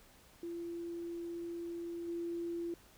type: tone with level steps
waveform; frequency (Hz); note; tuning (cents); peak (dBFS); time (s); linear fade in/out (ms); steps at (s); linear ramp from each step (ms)
sine; 340.8; F4; -42; -39 / -36; 0.43-2.74; 2; 2.07; 20
effects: pink hiss -62 dBFS RMS until 2.97 s